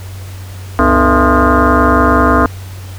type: tone with frequency modulation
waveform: sine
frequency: 490.1 Hz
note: B4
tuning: 13 cents flat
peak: -6 dBFS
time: 0.79-2.46 s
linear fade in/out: 0 ms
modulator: 186 Hz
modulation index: 4.9
effects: added 94 Hz sine -25 dBFS peak until 2.98 s + pink hiss -36 dBFS RMS until 2.98 s